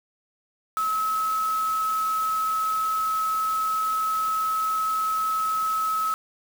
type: tone in noise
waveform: sine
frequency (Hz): 1291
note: E6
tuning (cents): -37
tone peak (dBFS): -22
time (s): 0.77-6.14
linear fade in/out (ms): 0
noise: white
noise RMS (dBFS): -39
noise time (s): 0.77-6.14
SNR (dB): +14
effects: none